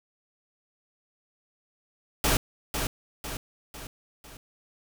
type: noise with echo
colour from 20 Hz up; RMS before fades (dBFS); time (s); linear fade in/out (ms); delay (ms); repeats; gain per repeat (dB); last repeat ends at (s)
pink; -23; 2.24-2.37; 2; 500; 4; -6; 4.37
effects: none